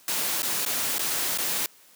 white noise with dropouts, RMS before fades -27 dBFS, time 0.08-1.66 s, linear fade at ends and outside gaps 1 ms, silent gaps 0.421-0.43 / 0.651-0.662 / 0.983-0.993 / 1.375-1.385 s, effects white hiss -55 dBFS RMS until 1.95 s + high-pass 150 Hz 12 dB/octave

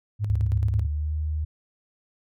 sine tone with tremolo, 103.9 Hz, G#2, 1 cent sharp, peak -20 dBFS, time 0.19-0.88 s, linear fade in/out 50 ms, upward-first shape square, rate 9.1 Hz, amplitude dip 45%
sine tone with pitch glide, 72.8 to 76.68 Hz, D2 to D#2, -15 to -25 cents, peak -24 dBFS, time 0.29-1.45 s, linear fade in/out 10 ms, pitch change +90 cents, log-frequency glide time 0.75-1.13 s
effects none

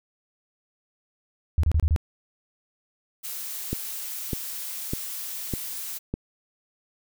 sine tone bursts, 77.78 Hz, D#2, in tune, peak -17 dBFS, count 5, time 1.58-1.962 s, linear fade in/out 0 ms, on 54 ms, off 28 ms
blue noise, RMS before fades -34 dBFS, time 3.23-5.99 s, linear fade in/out 20 ms
click train, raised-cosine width 3 ms, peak -14 dBFS, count 5, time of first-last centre 3.73-6.14 s, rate 1.66 Hz
effects none

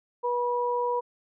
sine tone pair together, 486 / 972 Hz, B4 / B5, -28 / -28 cents, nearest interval octave, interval 1200 cents, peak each -27 dBFS, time 0.23-1.01 s, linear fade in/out 20 ms, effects none

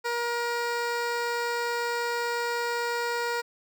15% pulse tone with notch filter, 474.5 Hz, A#4, 31 cents sharp, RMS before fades -29 dBFS, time 0.04-3.42 s, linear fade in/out 20 ms, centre 11000 Hz, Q 1.1, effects none

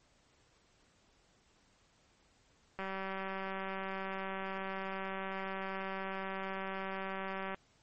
click train, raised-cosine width 0.5 ms, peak -25 dBFS, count 914, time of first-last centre 2.79-7.545 s, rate 192 Hz, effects pink hiss -69 dBFS RMS until 7.82 s + MP3 32 kbps

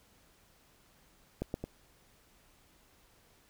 clicks, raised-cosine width 2 ms, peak -20 / -20 / -24 dBFS, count 3, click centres 1.42 / 1.541 / 1.64 s, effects pink hiss -65 dBFS RMS until 3.49 s

